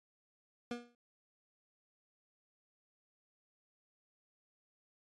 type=tone with exponential decay; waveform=25% pulse; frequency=240 Hz; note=B3; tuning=49 cents flat; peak=-31 dBFS; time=0.71-0.95 s; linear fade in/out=2 ms; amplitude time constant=51 ms; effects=low-pass 6000 Hz 12 dB/octave + MP3 64 kbps